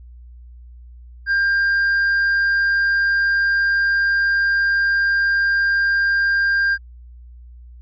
triangle tone, 1597 Hz, G6, 32 cents sharp, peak -13 dBFS, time 1.26-6.78 s, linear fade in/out 50 ms, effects added 60 Hz sine -38 dBFS peak until 7.81 s + resampled to 16000 Hz

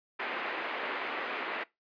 white band-pass noise, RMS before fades -36 dBFS, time 0.19-1.64 s, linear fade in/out 10 ms, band 280 to 2400 Hz, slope 24 dB/octave, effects noise-tail reverb RT60 0.2 s tail -21 dB re dry + resampled to 11025 Hz

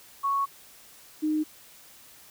sine tone pair in turn, 1108.7 / 307.7 Hz, C#6 / D#4, 0 / -19 cents, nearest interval octave + minor seventh, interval 2219 cents, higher first, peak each -23 dBFS, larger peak neither, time 0.23-0.46 / 1.22-1.44 s, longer first, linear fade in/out 20 ms, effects white hiss -52 dBFS RMS until 2.3 s

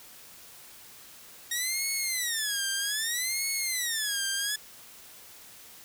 10% pulse tone with vibrato, 1864.7 Hz, A#6, in tune, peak -19 dBFS, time 1.51-4.56 s, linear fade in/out 5 ms, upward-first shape sine, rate 0.63 Hz, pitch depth 280 cents each way, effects white hiss -50 dBFS RMS until 5.84 s

